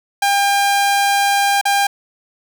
sawtooth tone with dropouts, 801 Hz, G5, 37 cents sharp, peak -9 dBFS, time 0.22-1.87 s, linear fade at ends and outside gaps 5 ms, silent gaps 1.613-1.653 s, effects none

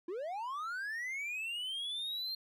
triangle linear sweep, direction up, 325 to 4214 Hz, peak -35 dBFS, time 0.08-2.35 s, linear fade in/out 5 ms, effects none

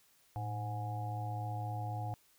harmonic tone with a mistuned harmonic, 103.83 Hz, G#2, in tune, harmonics 1 / 3 / 5 / 7 / 8, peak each -37 / -52 / -53 / -43 / -45 dBFS, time 0.36-2.14 s, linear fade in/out 0 ms, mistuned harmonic 1, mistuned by +110 cents, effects white hiss -68 dBFS RMS until 2.38 s

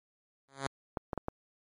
5% pulse tone with exponential growth, 136.5 Hz, C#3, 26 cents flat, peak -18 dBFS, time 0.48-0.67 s, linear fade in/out 5 ms, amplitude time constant 40 ms
clicks, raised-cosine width 1 ms, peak -19 dBFS, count 4, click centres 0.972 / 1.132 / 1.177 / 1.284 s
effects MP3 48 kbps

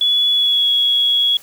sine tone with pitch glide, 3407 to 3343 Hz, G#7 to G#7, +44 to +11 cents, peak -12 dBFS, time 0.01-1.37 s, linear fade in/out 2 ms, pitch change -33 cents, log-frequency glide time 0.29-0.7 s, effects white hiss -43 dBFS RMS until 1.42 s

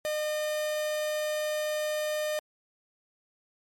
45% pulse tone, 608 Hz, D#5, 40 cents flat, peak -28 dBFS, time 0.05-2.39 s, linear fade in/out 0 ms, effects MP3 64 kbps

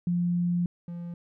sine / triangle tone pair in turn, 174.9 / 172.39 Hz, F3 / F3, +3 / -22 cents, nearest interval unison, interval 25 cents, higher first, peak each -23 / -32 dBFS, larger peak first, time 0.07-0.66 / 0.88-1.14 s, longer first, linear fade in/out 2 ms, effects none

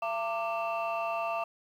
sine tone cluster, 677 / 909 / 1176 / 2677 Hz, E5 / A#5 / D6 / E7, +46 / -44 / +2 / +26 cents, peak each -31 / -36 / -34 / -38 dBFS, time 0.02-1.44 s, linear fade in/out 5 ms, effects tanh soft clip ceiling -24 dBFS + 10-bit

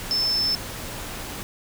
sine tone in noise, 5274 Hz, E8, in tune, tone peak -20 dBFS, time 0.11-0.55 s, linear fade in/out 0 ms, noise pink, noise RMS -34 dBFS, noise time 0-1.43 s, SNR +11 dB, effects none

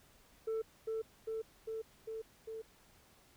sine tone with echo, 444.4 Hz, A4, 17 cents sharp, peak -31 dBFS, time 0.47-0.62 s, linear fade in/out 10 ms, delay 400 ms, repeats 5, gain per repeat -2 dB, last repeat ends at 2.62 s, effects tanh soft clip ceiling -33 dBFS + pink hiss -65 dBFS RMS until 3.36 s

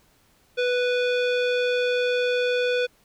square tone with low-pass filter, 493.9 Hz, B4, in tune, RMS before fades -23 dBFS, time 0.57-2.87 s, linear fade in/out 20 ms, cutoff 3300 Hz, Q 1.9, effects pink hiss -61 dBFS RMS until 3.04 s

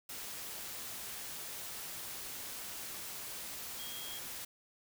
sine tone in noise, 3264 Hz, G#7, 31 cents flat, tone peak -46 dBFS, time 3.79-4.19 s, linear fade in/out 5 ms, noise white, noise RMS -44 dBFS, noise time 0.09-4.45 s, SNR -5 dB, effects none

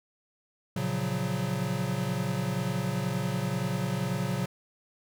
square chord, Gb major seventh, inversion first, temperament equal, 116.54 / 138.59 / 174.61 / 185 Hz, Bb2 / Db3 / F3 / Gb3, 0 / 0 / 0 / 0 cents, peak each -35 / -33 / -38 / -33 dBFS, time 0.76-4.46 s, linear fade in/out 5 ms, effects none

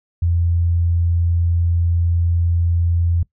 sine tone, 85.3 Hz, F2, 40 cents flat, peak -14 dBFS, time 0.22-3.23 s, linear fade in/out 5 ms, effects noise-tail reverb RT60 0.1 s tail -20 dB re dry

